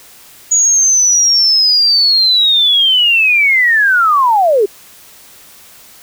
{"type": "linear sweep", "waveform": "sine", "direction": "down", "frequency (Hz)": [6810, 377.5], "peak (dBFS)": -7, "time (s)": [0.51, 4.66], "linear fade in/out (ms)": 10, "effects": ["white hiss -40 dBFS RMS until 6.02 s"]}